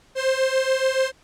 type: beating tone pair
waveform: 45% pulse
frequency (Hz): 523.3 / 530.3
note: C5 / C5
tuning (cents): 0 / +23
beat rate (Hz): 7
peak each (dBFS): -22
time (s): 0.15-1.12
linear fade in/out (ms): 50
effects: pink hiss -56 dBFS RMS until 1.23 s + low-pass 8000 Hz 12 dB/octave